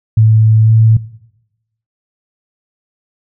sine tone with pitch glide, 110 to 111.41 Hz, A2 to A2, 0 to +22 cents, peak -4 dBFS, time 0.17-0.97 s, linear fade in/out 5 ms, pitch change +22 cents, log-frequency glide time 0.63-0.72 s, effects noise-tail reverb RT60 0.9 s tail -19 dB re dry

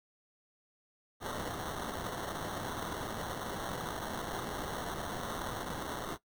violet noise with sample-and-hold, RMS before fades -39 dBFS, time 1.2-6.18 s, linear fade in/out 50 ms, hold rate 2450 Hz, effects noise-tail reverb RT60 0.1 s tail -17 dB re dry

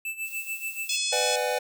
square tone with tremolo, 2641 Hz, E7, 3 cents sharp, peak -29 dBFS, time 0.05-0.96 s, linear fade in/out 2 ms, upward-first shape sine, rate 6.9 Hz, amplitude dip 80%
violet noise, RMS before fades -42 dBFS, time 0.23-0.99 s, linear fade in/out 50 ms
harmonic tone, 854 Hz, G#5, 48 cents sharp, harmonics 3 / 4 / 5 / 6 / 7 / 8 / 9 / 10, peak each -32 / -31 / -36 / -32 / -36 / -36 / -37 / -35 dBFS, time 0.89-1.36 s, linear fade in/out 5 ms
square chord, G# half-diminished seventh, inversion first, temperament just, 498.4 / 598 / 747.5 / 830.6 Hz, B4 / D5 / F#5 / G#5, +16 / +31 / +17 / 0 cents, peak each -29 / -31 / -33 / -33 dBFS, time 1.12-1.59 s, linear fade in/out 10 ms
effects none

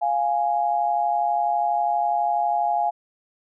sine tone pair together, 698.4 / 830.6 Hz, F5 / G#5, 0 / 0 cents, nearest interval minor third, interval 300 cents, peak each -22 dBFS, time 0.01-2.91 s, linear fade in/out 20 ms, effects none

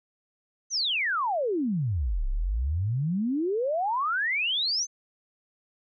sine exponential two-way sweep, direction down then up, 6400 to 30.87 to 6400 Hz, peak -24 dBFS, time 0.7-4.87 s, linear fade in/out 50 ms, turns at 2.27 s, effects none

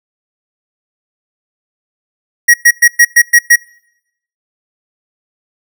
square tone bursts, 1900 Hz, A#6, 33 cents sharp, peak -3 dBFS, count 7, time 2.48-3.56 s, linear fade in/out 10 ms, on 60 ms, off 110 ms, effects noise-tail reverb RT60 0.8 s tail -25 dB re dry

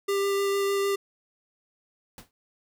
square tone with vibrato, 397.2 Hz, G4, 23 cents sharp, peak -24 dBFS, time 0.08-0.96 s, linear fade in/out 10 ms, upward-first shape sine, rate 6.6 Hz, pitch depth 8 cents each way
pink noise with exponential decay, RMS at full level -40 dBFS, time 2.18-2.31 s, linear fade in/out 1 ms, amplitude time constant 28 ms
effects none

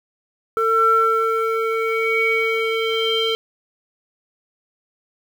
square tone with low-pass filter sweep, 449 Hz, A4, 35 cents sharp, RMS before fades -19 dBFS, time 0.57-3.35 s, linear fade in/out 0 ms, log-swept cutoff 1200 to 3400 Hz, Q 7.5, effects 7-bit

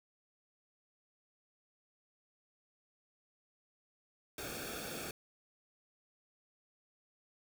pink noise with comb filter, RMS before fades -43 dBFS, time 4.38-5.11 s, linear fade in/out 2 ms, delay 1 ms, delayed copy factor -0.75, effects none

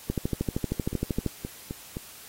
two click trains, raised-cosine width 3 ms, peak -13 / -19 dBFS, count 16 / 5, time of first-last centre 0.1-1.263 / 0.93-1.969 s, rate 12.9 / 3.85 Hz, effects white hiss -47 dBFS RMS until 2.28 s + AAC 48 kbps

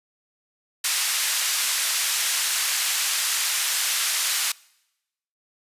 white band-pass noise, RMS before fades -24 dBFS, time 0.84-4.52 s, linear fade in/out 5 ms, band 1400 to 9800 Hz, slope 12 dB/octave, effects noise-tail reverb RT60 0.9 s tail -24 dB re dry + resampled to 32000 Hz

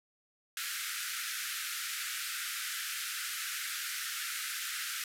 pink band-pass noise, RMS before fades -38 dBFS, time 0.57-5.04 s, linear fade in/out 2 ms, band 1300 to 15000 Hz, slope 96 dB/octave, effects none

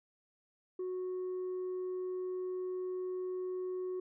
sine tone, 367.9 Hz, F#4, 10 cents flat, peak -33 dBFS, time 0.79-4 s, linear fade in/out 5 ms, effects tanh soft clip ceiling -34 dBFS

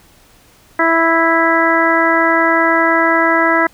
harmonic tone, 329.6 Hz, E4, in tune, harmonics 1 / 2 / 3 / 4 / 5 / 6, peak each -17 / -17 / -17 / -17 / -17 / -17 dBFS, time 0.79-3.67 s, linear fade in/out 5 ms, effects pink hiss -48 dBFS RMS until 3.73 s

